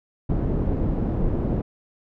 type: low-pass noise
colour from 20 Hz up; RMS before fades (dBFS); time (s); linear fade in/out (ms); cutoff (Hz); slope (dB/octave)
pink; -23; 0.29-1.62; 10; 380; 12
effects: none